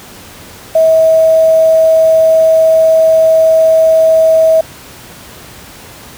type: tone with quantisation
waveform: sine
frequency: 644 Hz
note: E5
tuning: 41 cents flat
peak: -4 dBFS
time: 0.75-4.61 s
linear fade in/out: 5 ms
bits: 5
effects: pink hiss -33 dBFS RMS until 6.17 s + high-pass 60 Hz 12 dB/octave